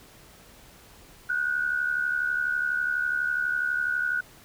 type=tone pair together; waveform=sine; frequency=1459 / 1531.1 Hz; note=F#6 / G6; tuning=-25 / -41 cents; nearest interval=minor second; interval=84 cents; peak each=-25 / -30 dBFS; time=1.29-4.21 s; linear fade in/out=10 ms; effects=pink hiss -52 dBFS RMS until 4.44 s